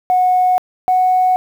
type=tone pair in turn; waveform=sine; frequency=733 / 738.5 Hz; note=F#5 / F#5; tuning=-16 / -3 cents; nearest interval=unison; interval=13 cents; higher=second; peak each=-9 dBFS; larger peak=neither; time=0.1-0.58 / 0.88-1.36 s; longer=neither; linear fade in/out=0 ms; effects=tanh soft clip ceiling -5 dBFS + 7-bit